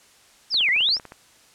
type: exponential two-way sweep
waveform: sine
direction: down then up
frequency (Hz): 5700 to 1917 to 5700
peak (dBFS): -17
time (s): 0.5-0.99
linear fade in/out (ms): 50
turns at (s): 0.7
type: clicks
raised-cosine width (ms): 0.5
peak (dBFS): -24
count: 10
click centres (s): 0.543 / 0.608 / 0.687 / 0.763 / 0.807 / 0.889 / 0.968 / 0.998 / 1.053 / 1.121
effects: white hiss -54 dBFS RMS until 1.54 s + low-pass 9000 Hz 12 dB/octave